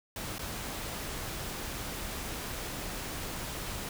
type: noise with dropouts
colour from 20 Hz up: pink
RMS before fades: -38 dBFS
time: 0.16-3.89 s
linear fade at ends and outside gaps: 2 ms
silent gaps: 0.383-0.392 s
effects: none